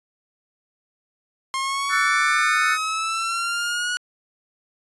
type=linear sweep; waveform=sawtooth; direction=up; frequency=1064 to 1466 Hz; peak=-19 dBFS; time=1.54-3.97 s; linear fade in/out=0 ms
type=chord; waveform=triangle; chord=F# minor seventh; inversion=third; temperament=just; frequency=1332 / 1480 / 1776 / 2220 Hz; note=E6 / F#6 / A6 / C#7; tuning=+18 / 0 / +16 / +2 cents; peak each=-23 / -21 / -22 / -24 dBFS; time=1.89-2.78 s; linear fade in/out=50 ms
effects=resampled to 24000 Hz